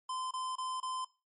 square tone bursts, 1030 Hz, C6, 28 cents flat, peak -36 dBFS, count 4, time 0.09-1.048 s, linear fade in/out 5 ms, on 220 ms, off 26 ms, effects noise-tail reverb RT60 0.3 s tail -19 dB re dry + MP3 48 kbps

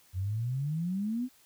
sine exponential sweep, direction up, 88.7 to 260.8 Hz, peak -29 dBFS, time 0.13-1.29 s, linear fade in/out 50 ms, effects white hiss -62 dBFS RMS until 1.45 s

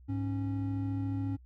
triangle tone pair together, 103.1 / 275.2 Hz, G#2 / C#4, -12 / -12 cents, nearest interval octave + perfect fourth, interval 1700 cents, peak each -31 / -32 dBFS, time 0.08-1.37 s, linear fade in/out 20 ms, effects noise-tail reverb RT60 0.1 s tail -25 dB re dry + added 62 Hz sine -52 dBFS peak until 1.45 s

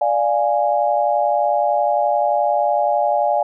sine chord, D diminished, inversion none, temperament equal, 587.3 / 698.5 / 830.6 Hz, D5 / F5 / Ab5, 0 / 0 / 0 cents, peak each -19 dBFS, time 0.01-3.43 s, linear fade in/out 5 ms, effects none

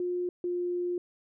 sine tone pair in turn, 356.5 / 353.8 Hz, F4 / F4, +36 / +23 cents, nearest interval unison, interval 13 cents, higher first, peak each -28 dBFS, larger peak neither, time 0-0.29 / 0.44-0.98 s, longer second, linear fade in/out 2 ms, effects none

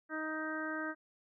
harmonic tone, 312.7 Hz, D#4, 9 cents sharp, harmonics 1 / 2 / 3 / 4 / 5 / 6, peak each -40 / -44 / -49 / -44 / -40 / -47 dBFS, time 0.09-0.95 s, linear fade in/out 50 ms, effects none

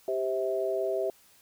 sine chord, C major, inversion second, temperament equal with one note detuned, 392 / 523.3 / 649.1 Hz, G4 / C5 / E5, 0 / 0 / -27 cents, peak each -30 / -34 / -30 dBFS, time 0.08-1.1 s, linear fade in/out 2 ms, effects white hiss -60 dBFS RMS until 1.41 s

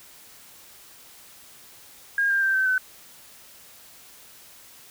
sine tone with pitch steps, 1622 / 1595.1 / 1568.6 / 1542.5 / 1516.9 Hz, G#6 / G6 / G6 / G6 / F#6, -41 / +30 / +1 / -28 / +43 cents, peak -19 dBFS, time 2.18-2.78 s, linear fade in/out 2 ms, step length 120 ms, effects white hiss -49 dBFS RMS until 4.9 s

